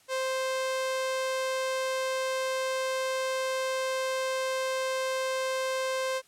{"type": "tone", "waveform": "sawtooth", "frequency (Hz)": 523.3, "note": "C5", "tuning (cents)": 0, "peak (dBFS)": -24, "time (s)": [0.08, 6.22], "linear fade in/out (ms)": 50, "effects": ["white hiss -61 dBFS RMS until 6.27 s", "low-pass 10000 Hz 12 dB/octave"]}